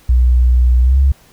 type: tone with pitch glide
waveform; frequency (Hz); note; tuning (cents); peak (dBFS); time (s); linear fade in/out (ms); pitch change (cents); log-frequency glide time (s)
sine; 61.6 to 67.96; B1 to C#2; -4 to -34; -7; 0.09-1.12; 5; +170; 0.82-0.99
effects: pink hiss -48 dBFS RMS until 1.32 s